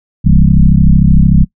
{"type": "tone with frequency modulation", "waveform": "sine", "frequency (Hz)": 98, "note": "G2", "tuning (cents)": 0, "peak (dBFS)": -3, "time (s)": [0.24, 1.45], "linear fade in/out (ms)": 20, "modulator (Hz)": 33.3, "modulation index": 3.2, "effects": ["noise-tail reverb RT60 0.1 s tail -22 dB re dry"]}